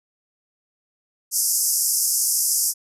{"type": "band-pass noise", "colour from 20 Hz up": "white", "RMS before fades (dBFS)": -21, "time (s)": [1.31, 2.74], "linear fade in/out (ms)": 50, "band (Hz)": [5000, 13000], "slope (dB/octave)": 96, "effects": []}